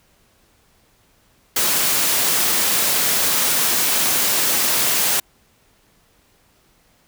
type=high-pass noise; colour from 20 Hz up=white; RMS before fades=-18 dBFS; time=1.56-5.2 s; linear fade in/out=5 ms; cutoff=130 Hz; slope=12 dB/octave; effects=pink hiss -58 dBFS RMS until 7.07 s